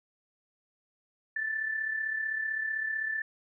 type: tone with amplitude modulation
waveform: sine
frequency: 1760 Hz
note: A6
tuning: in tune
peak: -27 dBFS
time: 1.36-3.22 s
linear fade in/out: 5 ms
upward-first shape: sine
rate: 35.7 Hz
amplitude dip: 55%
effects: none